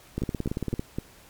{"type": "two click trains", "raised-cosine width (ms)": 3, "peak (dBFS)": [-15, -15], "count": [12, 4], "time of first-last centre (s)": [[0.18, 0.795], [0.22, 0.985]], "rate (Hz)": [17.9, 3.92], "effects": ["pink hiss -53 dBFS RMS until 1.29 s", "MP3 96 kbps"]}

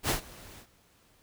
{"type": "noise with ADSR envelope", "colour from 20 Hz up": "pink", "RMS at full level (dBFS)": -26, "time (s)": [0.03, 0.67], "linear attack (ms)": 66, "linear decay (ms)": 110, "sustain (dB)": -23, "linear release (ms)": 82, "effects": ["pink hiss -64 dBFS RMS until 1.22 s"]}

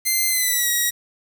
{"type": "tone with pitch glide", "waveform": "5% pulse", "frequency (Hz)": [2081, 1908.3], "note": ["C7", "A#6"], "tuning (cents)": [-10, 40], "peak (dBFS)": -8, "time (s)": [0.05, 0.91], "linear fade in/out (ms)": 20, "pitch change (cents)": -150, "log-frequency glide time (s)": [0.27, 0.69], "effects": ["7-bit"]}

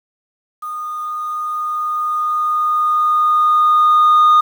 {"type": "tone with level ramp", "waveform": "sine", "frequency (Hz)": 1228, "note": "D#6", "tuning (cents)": -23, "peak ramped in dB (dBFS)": [-23, -4], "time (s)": [0.62, 4.41], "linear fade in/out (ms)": 10, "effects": ["tanh soft clip ceiling -6 dBFS", "7-bit"]}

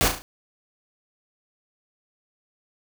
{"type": "noise with echo", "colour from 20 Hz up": "pink", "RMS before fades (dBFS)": -20, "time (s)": [0.01, 0.08], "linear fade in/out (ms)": 0, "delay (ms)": 35, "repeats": 4, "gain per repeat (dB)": -6, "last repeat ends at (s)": 0.22, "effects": []}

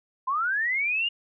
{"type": "linear sweep", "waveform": "sine", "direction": "up", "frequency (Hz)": [1005, 2874], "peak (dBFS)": -23, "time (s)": [0.27, 1.09], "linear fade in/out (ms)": 10, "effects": []}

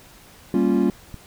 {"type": "chord", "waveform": "triangle", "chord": "G half-diminished seventh", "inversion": "none", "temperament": "equal", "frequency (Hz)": [196, 233.1, 277.2, 349.2], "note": ["G3", "Bb3", "Db4", "F4"], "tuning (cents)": [0, 0, 0, 0], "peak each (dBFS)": -20, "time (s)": [0.54, 0.9], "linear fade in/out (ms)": 2}
{"type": "click", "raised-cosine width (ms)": 5, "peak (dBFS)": -22, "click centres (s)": 1.143}
{"effects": ["pink hiss -48 dBFS RMS until 1.26 s"]}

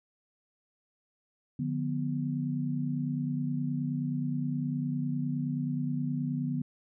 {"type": "chord", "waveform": "sine", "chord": "B diminished", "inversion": "first", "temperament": "just", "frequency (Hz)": [148.16, 177.8, 246.9], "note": ["D3", "F3", "B3"], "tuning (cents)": [16, 31, 0], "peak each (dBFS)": [-32, -37, -32], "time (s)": [1.59, 6.62], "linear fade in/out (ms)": 5, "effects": []}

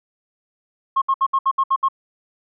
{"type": "tone bursts", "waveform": "sine", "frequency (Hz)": 1078, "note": "C#6", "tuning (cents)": -49, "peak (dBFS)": -13, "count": 8, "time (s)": [0.96, 1.886], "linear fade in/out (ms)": 10, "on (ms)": 58, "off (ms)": 66, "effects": ["tanh soft clip ceiling -9 dBFS"]}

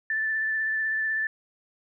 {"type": "tone with vibrato", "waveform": "sine", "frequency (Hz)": 1760, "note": "A6", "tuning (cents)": 0, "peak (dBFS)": -24, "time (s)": [0.1, 1.27], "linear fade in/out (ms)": 2, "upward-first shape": "triangle", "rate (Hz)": 16, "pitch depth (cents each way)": 18, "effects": []}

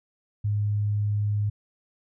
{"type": "tone", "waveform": "sine", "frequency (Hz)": 103.83, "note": "G#2", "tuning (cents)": 0, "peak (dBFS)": -22, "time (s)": [0.44, 1.5], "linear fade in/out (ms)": 10, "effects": []}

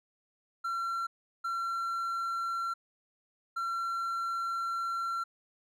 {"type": "tone bursts at uneven times", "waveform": "triangle", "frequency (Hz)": 1361, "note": "F6", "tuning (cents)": -45, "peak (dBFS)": -29, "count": 3, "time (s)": [[0.64, 1.07], [1.44, 2.74], [3.56, 5.24]], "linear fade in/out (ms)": 10, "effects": []}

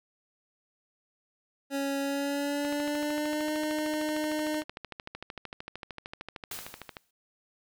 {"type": "tone with pitch glide", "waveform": "25% pulse", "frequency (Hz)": [277.2, 305.8], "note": ["C#4", "D#4"], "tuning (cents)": [0, -30], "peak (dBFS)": -25, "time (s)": [1.7, 4.64], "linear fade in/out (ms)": 50, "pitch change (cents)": 170, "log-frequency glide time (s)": [2, 3.53]}
{"type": "click train", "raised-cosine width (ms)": 0.3, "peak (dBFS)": -23, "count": 58, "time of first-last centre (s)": [2.65, 6.968], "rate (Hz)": 13.2}
{"type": "noise with exponential decay", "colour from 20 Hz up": "white", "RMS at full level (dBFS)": -37, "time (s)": [6.51, 7.11], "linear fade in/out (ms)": 5, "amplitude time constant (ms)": 130}
{"effects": []}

